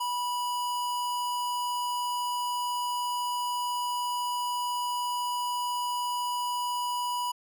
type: tone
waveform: square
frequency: 979 Hz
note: B5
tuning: 15 cents flat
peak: -29 dBFS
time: 0-7.32 s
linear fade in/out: 10 ms
effects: none